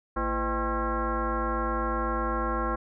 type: tone with frequency modulation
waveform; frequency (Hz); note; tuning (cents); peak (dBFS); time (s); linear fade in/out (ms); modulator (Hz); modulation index
sine; 510; C5; -44; -25; 0.16-2.76; 10; 282; 3.2
effects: none